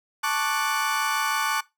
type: chord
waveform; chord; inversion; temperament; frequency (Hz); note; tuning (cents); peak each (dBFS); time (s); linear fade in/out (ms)
35% pulse; D major seventh; second; equal; 880 / 1108.7 / 1174.7 / 1480; A5 / C#6 / D6 / F#6; 0 / 0 / 0 / 0; -27; 0.23-1.61; 10
effects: noise-tail reverb RT60 0.2 s tail -20 dB re dry